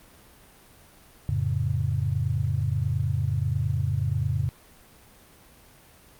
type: chord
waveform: sine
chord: F augmented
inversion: none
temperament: equal with one note detuned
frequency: 88.47 / 110 / 138.59 Hz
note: F2 / A2 / C#3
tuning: +23 / 0 / 0 cents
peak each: -28 / -27 / -27 dBFS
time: 1.29-4.49 s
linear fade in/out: 0 ms
effects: pink hiss -53 dBFS RMS until 6.19 s + Opus 32 kbps